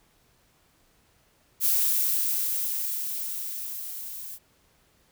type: noise with level ramp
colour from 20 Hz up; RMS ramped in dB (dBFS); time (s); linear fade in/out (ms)
violet; -22 to -39; 1.6-4.39; 50
effects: pink hiss -64 dBFS RMS until 5.11 s